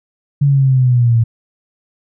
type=exponential sweep; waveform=sine; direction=down; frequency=143.8 to 113.2 Hz; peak=-8 dBFS; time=0.41-1.24 s; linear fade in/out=10 ms; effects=none